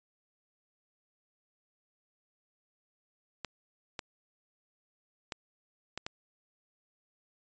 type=clicks; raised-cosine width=0.2 ms; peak=-19 dBFS; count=5; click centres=3.447 / 3.992 / 5.322 / 5.976 / 6.065 s; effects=resampled to 16000 Hz